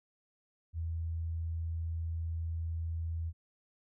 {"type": "tone with vibrato", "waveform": "sine", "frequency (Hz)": 82.41, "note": "E2", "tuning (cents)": 0, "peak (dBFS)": -33, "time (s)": [0.73, 3.33], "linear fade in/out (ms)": 50, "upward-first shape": "sine", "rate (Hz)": 20, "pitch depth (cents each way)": 14, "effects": []}